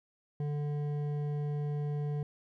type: tone with hard clipping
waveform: sine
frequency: 146.83 Hz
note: D3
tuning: in tune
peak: -33 dBFS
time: 0.4-2.23 s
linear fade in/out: 2 ms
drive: 9 dB
effects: none